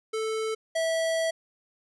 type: tone pair in turn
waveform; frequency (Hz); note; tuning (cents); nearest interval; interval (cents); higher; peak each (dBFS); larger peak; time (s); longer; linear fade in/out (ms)
square; 440 / 652.7; A4 / E5; 0 / -17; perfect fifth; 683; second; -28 / -25; second; 0.13-0.55 / 0.75-1.31; second; 10
effects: resampled to 24000 Hz